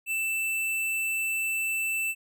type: tone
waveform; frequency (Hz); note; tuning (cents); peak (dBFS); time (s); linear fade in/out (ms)
square; 2656; E7; +12; -27; 0.06-2.15; 50
effects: none